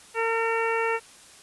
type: harmonic tone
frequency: 454.9 Hz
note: A#4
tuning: 42 cents flat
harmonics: 1 / 2 / 3 / 4 / 5 / 6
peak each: -26 / -29 / -31 / -32 / -33 / -34 dBFS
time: 0.14-1 s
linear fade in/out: 50 ms
effects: white hiss -50 dBFS RMS until 1.42 s + resampled to 24000 Hz